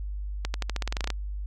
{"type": "accelerating click train", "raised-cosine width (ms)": 0.2, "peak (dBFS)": -12, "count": 13, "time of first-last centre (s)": [0.45, 1.103], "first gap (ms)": 91, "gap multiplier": 0.9, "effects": ["added 50 Hz sine -30 dBFS peak until 1.46 s", "MP3 96 kbps"]}